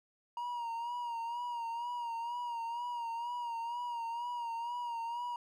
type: tone with vibrato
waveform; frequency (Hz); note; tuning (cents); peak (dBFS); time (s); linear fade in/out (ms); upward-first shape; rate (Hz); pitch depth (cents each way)
triangle; 945; A#5; +23; -34; 0.37-5.36; 2; sine; 2.1; 50
effects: none